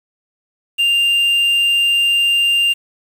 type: tone with quantisation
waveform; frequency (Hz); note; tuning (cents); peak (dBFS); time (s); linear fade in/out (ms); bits
triangle; 2794; F7; 0; -10; 0.78-2.74; 20; 6
effects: none